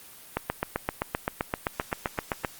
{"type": "click train", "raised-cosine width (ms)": 0.5, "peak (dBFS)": -10, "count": 17, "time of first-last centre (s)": [0.37, 2.448], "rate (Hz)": 7.7, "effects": ["white hiss -48 dBFS RMS until 2.59 s", "Opus 32 kbps"]}